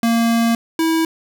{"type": "tone pair in turn", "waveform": "square", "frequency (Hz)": [231, 324.8], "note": ["A#3", "E4"], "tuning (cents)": [-16, -26], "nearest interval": "tritone", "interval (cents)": 590, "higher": "second", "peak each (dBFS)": [-14, -15], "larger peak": "first", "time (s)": [[0.03, 0.55], [0.79, 1.05]], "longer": "first", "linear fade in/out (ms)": 2, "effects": []}